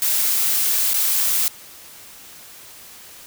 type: noise with dropouts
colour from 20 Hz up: blue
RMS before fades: -19 dBFS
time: 0.02-1.48 s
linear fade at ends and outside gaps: 0 ms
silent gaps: 0.934-0.942 s
effects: white hiss -42 dBFS RMS until 3.26 s